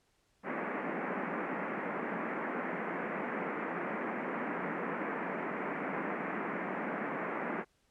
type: band-pass noise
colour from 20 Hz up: pink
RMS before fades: -37 dBFS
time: 0.43-7.65 s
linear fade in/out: 50 ms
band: 180 to 2200 Hz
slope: 48 dB/octave
effects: pink hiss -73 dBFS RMS until 7.9 s + low-pass 10000 Hz 12 dB/octave